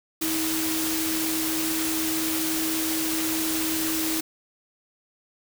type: tone in noise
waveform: sine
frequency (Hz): 320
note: D#4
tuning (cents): +49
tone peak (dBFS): -27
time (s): 0.21-4.21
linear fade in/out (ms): 10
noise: white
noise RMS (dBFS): -28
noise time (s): 0.21-4.21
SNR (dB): -2
effects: none

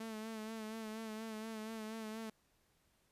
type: tone with vibrato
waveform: sawtooth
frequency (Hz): 220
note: A3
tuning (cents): 0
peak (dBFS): -39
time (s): 0-2.3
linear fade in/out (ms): 5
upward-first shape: sine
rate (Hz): 4.2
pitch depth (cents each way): 40
effects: pink hiss -75 dBFS RMS until 3.11 s + resampled to 32000 Hz

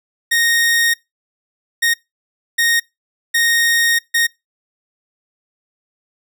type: tone bursts at uneven times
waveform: sawtooth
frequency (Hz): 1859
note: A#6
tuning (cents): -5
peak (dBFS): -9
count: 5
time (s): 0.31-0.94 / 1.82-1.94 / 2.58-2.8 / 3.34-3.99 / 4.14-4.27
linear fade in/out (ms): 10
effects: noise-tail reverb RT60 0.2 s tail -24 dB re dry

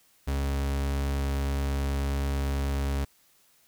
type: tone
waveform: 40% pulse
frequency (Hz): 69.3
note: C#2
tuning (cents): 0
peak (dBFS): -25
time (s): 0.27-3.05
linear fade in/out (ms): 10
effects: white hiss -63 dBFS RMS until 3.67 s

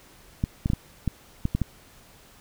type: clicks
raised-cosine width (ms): 5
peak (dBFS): -11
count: 8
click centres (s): 0.439 / 0.659 / 0.701 / 0.734 / 1.077 / 1.454 / 1.55 / 1.617
effects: pink hiss -53 dBFS RMS until 2.4 s

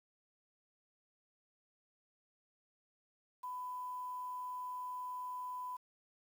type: tone with quantisation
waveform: sine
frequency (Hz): 999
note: B5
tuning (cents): +20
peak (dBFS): -40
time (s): 3.43-5.77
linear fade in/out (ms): 10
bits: 10
effects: none

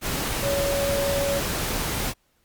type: tone in noise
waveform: sine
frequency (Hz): 561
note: C#5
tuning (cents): +21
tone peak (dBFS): -23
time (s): 0.41-1.42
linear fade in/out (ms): 50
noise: pink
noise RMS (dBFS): -27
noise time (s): 0.01-2.14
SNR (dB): +1
effects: pink hiss -67 dBFS RMS until 2.44 s + Opus 48 kbps

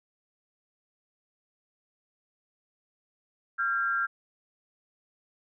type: tone pair together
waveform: sine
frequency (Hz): 1377.8 / 1605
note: F6 / G6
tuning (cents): -24 / +40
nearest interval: minor third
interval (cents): 264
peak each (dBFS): -27 / -29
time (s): 3.58-4.07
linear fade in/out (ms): 20
effects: none

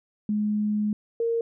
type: tone pair in turn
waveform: sine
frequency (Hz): 210.3 / 462.1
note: G#3 / A#4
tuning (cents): +22 / -15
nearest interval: octave + major second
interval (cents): 1363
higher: second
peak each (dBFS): -22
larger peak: neither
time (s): 0.29-0.93 / 1.2-1.41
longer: first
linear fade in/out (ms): 2
effects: none

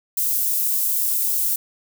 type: high-pass noise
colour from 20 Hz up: white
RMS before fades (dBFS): -21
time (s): 0.17-1.56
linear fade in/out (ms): 5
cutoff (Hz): 11000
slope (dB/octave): 12
effects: none

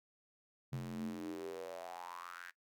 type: tone with high-pass filter sweep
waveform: square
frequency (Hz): 43.65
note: F1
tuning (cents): 0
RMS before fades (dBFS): -45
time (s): 0.72-2.51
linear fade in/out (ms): 10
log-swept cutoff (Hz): 140 to 1700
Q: 6.3
effects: noise-tail reverb RT60 0.1 s tail -19 dB re dry

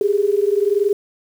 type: tone pair together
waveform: sine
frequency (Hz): 396.2 / 417.2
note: G4 / G#4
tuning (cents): +18 / +8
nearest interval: minor second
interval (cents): 90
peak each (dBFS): -17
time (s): 0.01-0.93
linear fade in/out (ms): 2
effects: 7-bit

